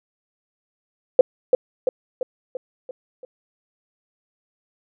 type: tone with echo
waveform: sine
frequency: 510 Hz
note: C5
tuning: 44 cents flat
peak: -5 dBFS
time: 1.19-1.21 s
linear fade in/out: 2 ms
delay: 340 ms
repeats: 6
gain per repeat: -5 dB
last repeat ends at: 3.25 s
effects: none